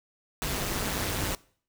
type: noise with amplitude modulation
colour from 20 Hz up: pink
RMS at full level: -27 dBFS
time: 0.42-1.35 s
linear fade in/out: 0 ms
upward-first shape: sine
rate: 201 Hz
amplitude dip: 80%
effects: noise-tail reverb RT60 0.5 s tail -22 dB re dry